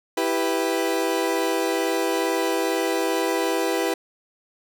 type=chord; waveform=30% pulse; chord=E minor; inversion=none; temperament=equal; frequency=329.6 / 392 / 493.9 Hz; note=E4 / G4 / B4; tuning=0 / 0 / 0 cents; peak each=-23 dBFS; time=0.17-3.94 s; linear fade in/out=5 ms; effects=none